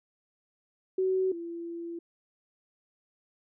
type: tone pair in turn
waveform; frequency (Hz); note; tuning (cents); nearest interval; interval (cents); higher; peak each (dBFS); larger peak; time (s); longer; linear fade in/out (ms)
sine; 376 / 338.6; F#4 / E4; +28 / +46; major second; 182; first; -24 / -35; first; 0.98-1.32 / 1.32-1.99; second; 5
effects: none